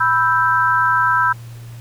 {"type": "chord", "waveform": "sine", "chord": "E minor", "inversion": "second", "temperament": "equal", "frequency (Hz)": [987.8, 1318.5, 1568], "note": ["B5", "E6", "G6"], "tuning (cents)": [0, 0, 0], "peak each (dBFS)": -17, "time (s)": [0, 1.33], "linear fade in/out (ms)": 10, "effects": ["added 117 Hz sine -32 dBFS peak until 1.8 s", "pink hiss -46 dBFS RMS until 1.8 s"]}